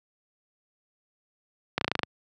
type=slowing click train; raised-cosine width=0.3 ms; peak=-8 dBFS; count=8; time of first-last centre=1.78-2.033 s; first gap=32 ms; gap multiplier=1.04; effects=high-pass 100 Hz 12 dB/octave